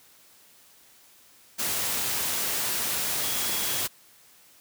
sine tone in noise, 3322 Hz, G#7, in tune, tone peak -38 dBFS, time 3.22-3.83 s, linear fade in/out 20 ms, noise white, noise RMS -28 dBFS, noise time 1.58-3.88 s, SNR -13 dB, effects white hiss -56 dBFS RMS until 4.6 s + high-pass 60 Hz 12 dB/octave

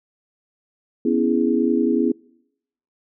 sine chord, C# minor seventh, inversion third, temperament equal, 246.9 / 277.2 / 329.6 / 415.3 Hz, B3 / C#4 / E4 / G#4, 0 / 0 / 0 / 0 cents, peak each -20 / -23 / -21 / -23 dBFS, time 1.05-2.12 s, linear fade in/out 5 ms, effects noise-tail reverb RT60 0.8 s tail -26 dB re dry

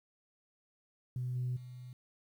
sine tone with level steps, 125.2 Hz, B2, 24 cents sharp, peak -33 / -31 / -45 dBFS, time 1.16-1.93 s, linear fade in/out 2 ms, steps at 1.35 / 1.56 s, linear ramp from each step 10 ms, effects tanh soft clip ceiling -29 dBFS + 11-bit

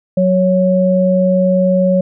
sine tone pair together, 185 / 554.4 Hz, F#3 / C#5, 0 / 0 cents, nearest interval octave + perfect fifth, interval 1900 cents, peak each -12 dBFS, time 0.17-2.01 s, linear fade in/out 5 ms, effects none

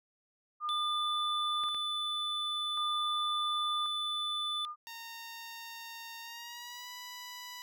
sine tone with tremolo, 1211 Hz, D#6, 47 cents flat, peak -32 dBFS, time 0.6-4.76 s, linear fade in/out 50 ms, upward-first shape square, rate 0.46 Hz, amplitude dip 50%
triangle tone, 3499 Hz, A7, 10 cents flat, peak -32 dBFS, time 0.69-4.65 s, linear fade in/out 0 ms
clicks, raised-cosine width 0.3 ms, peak -31 dBFS, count 2, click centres 1.637 / 1.746 s
10% pulse tone with pitch glide, 921 to 987.1 Hz, A#5 to B5, -21 to -1 cents, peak -35 dBFS, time 4.87-7.62 s, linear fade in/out 0 ms, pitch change +120 cents, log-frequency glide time 6.21-6.88 s
effects none

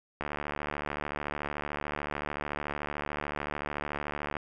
click train, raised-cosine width 0.5 ms, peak -18 dBFS, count 307, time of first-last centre 0.21-4.368 s, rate 73.6 Hz, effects none

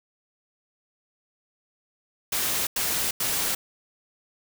white noise bursts, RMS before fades -26 dBFS, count 3, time 2.32-3.55 s, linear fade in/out 5 ms, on 350 ms, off 90 ms, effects none

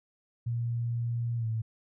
sine tone with pitch glide, 118 to 111.76 Hz, A#2 to A2, +22 to +27 cents, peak -28 dBFS, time 0.46-1.62 s, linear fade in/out 10 ms, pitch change -95 cents, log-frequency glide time 1.37-1.47 s, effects none

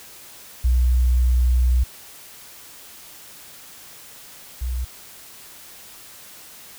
sine tone pair in turn, 61.74 / 61.74 Hz, B1 / B1, 0 / 0 cents, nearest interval unison, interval 0 cents, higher neither, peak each -14 / -22 dBFS, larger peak first, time 0.64-1.84 / 4.61-4.85 s, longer first, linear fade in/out 10 ms, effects white hiss -43 dBFS RMS until 6.78 s

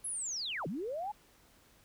sine linear two-way sweep, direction down then up, 11130 to 140 to 866 Hz, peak -35 dBFS, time 0.04-1.12 s, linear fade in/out 10 ms, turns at 0.67 s, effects pink hiss -64 dBFS RMS until 1.84 s

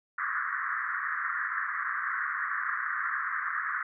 white band-pass noise, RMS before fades -32 dBFS, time 0.18-3.83 s, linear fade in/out 5 ms, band 1100 to 1900 Hz, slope 96 dB/octave, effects none

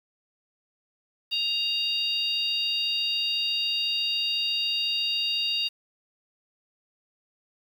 harmonic tone, 934 Hz, A#5, 3 cents sharp, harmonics 3 / 4 / 5, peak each -27 / -29 / -31 dBFS, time 1.31-5.69 s, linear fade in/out 20 ms, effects 8-bit

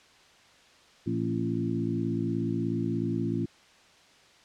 harmonic tone with a mistuned harmonic, 56.6 Hz, A1, 50 cents sharp, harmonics 2 / 3 / 4 / 5 / 6, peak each -33 / -33 / -33 / -33 / -33 dBFS, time 1.06-3.46 s, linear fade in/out 10 ms, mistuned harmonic 5, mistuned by -38 cents, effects white hiss -57 dBFS RMS until 4.44 s + low-pass 5000 Hz 12 dB/octave

